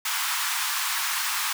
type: high-pass noise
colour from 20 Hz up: pink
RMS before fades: -27 dBFS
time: 0.05-1.53 s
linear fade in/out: 5 ms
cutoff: 910 Hz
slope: 48 dB/octave
effects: none